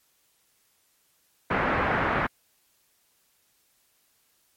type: low-pass noise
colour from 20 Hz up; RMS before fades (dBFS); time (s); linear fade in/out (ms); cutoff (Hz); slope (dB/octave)
white; -25; 1.5-2.27; 10; 1800; 24
effects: white hiss -67 dBFS RMS until 4.56 s + MP3 64 kbps